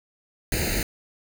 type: noise with comb filter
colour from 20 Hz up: pink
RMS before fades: -25 dBFS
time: 0.52-0.83 s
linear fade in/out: 2 ms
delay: 0.45 ms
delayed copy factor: +1
effects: none